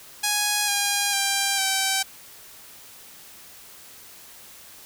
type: tone with pitch steps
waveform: 5% pulse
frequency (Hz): 830.6 / 811.2 / 792.2 / 773.6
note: G#5 / G#5 / G5 / G5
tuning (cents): 0 / -41 / +18 / -23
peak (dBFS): -9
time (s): 0.23-2.03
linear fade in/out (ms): 10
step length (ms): 450
effects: white hiss -46 dBFS RMS until 4.85 s